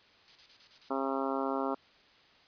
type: noise bursts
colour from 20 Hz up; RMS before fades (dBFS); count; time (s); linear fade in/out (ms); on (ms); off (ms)
violet; -43; 6; 0.28-0.887; 0; 72; 35
type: harmonic tone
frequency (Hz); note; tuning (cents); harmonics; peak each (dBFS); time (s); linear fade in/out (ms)
135.3; C#3; -42; 2 / 3 / 4 / 5 / 6 / 7 / 8 / 9 / 10; -35 / -37 / -38 / -39 / -40 / -40 / -41 / -42 / -42; 0.9-1.75; 10
effects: white hiss -61 dBFS RMS until 2.47 s + resampled to 11025 Hz